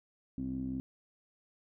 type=tone with low-pass filter; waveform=15% pulse; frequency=65.1 Hz; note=C2; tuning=8 cents flat; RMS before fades=-37 dBFS; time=0.38-0.8 s; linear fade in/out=0 ms; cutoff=270 Hz; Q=7.1; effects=none